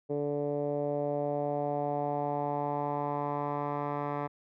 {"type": "tone with low-pass filter sweep", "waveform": "10% pulse", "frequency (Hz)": 145.1, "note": "D3", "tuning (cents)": -21, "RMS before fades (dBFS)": -32, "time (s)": [0.09, 4.28], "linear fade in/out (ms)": 20, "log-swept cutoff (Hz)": [470, 1300], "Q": 3, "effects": []}